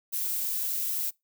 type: noise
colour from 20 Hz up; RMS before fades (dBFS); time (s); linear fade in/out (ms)
violet; -30; 0.12-1.11; 20
effects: noise-tail reverb RT60 0.2 s tail -25 dB re dry